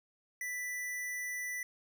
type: tone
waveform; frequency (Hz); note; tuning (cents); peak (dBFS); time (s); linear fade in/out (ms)
square; 1980; B6; +4; -37; 0.41-1.63; 2
effects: none